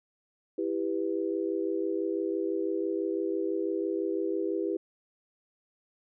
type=chord; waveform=sine; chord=E minor; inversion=none; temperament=just; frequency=329.6 / 395.6 / 494.4 Hz; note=E4 / G4 / B4; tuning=0 / +16 / +2 cents; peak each=-31 / -31 / -35 dBFS; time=0.58-4.77 s; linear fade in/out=5 ms; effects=none